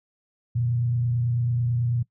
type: tone with frequency modulation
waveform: sine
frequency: 120 Hz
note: B2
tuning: 49 cents flat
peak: -21 dBFS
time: 0.55-2.03 s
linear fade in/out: 10 ms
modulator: 29.1 Hz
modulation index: 0.35
effects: noise-tail reverb RT60 0.1 s tail -20 dB re dry